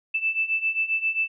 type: beating tone pair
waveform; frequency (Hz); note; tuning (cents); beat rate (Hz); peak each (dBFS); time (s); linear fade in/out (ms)
sine; 2637 / 2644.5; E7 / E7; 0 / +5; 7.5; -27 / -24; 0.14-1.28; 10
effects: none